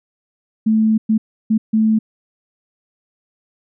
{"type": "tone bursts at uneven times", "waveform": "sine", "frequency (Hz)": 219, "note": "A3", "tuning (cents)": -8, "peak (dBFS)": -11, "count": 4, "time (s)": [[0.66, 0.98], [1.09, 1.18], [1.5, 1.58], [1.73, 1.99]], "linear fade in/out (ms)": 10, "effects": []}